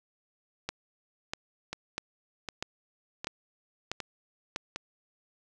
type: two click trains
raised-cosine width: 0.2 ms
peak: -18 / -15 dBFS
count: 5 / 7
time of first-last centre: 1.73-4.76 / 0.69-4.561 s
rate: 1.32 / 1.55 Hz
effects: none